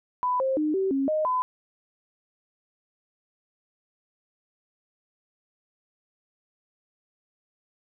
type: tone with pitch steps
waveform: sine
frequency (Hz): 996 / 530 / 305 / 384 / 272.3 / 619 / 1010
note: B5 / C5 / D#4 / G4 / C#4 / D#5 / B5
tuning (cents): +14 / +22 / -34 / -36 / -31 / -9 / +39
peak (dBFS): -22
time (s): 0.23-1.42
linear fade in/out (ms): 0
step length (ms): 170
effects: none